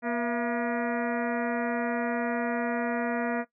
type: harmonic tone with a mistuned harmonic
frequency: 239.7 Hz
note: A#3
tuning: 48 cents sharp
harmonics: 1 / 2 / 3 / 4 / 5 / 6 / 7 / 8 / 9 / 10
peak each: -30 / -34 / -33 / -38 / -42 / -37 / -40 / -39 / -49 / -46 dBFS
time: 0.02-3.45 s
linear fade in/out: 50 ms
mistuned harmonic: 3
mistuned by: -96 cents
effects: noise-tail reverb RT60 0.1 s tail -17 dB re dry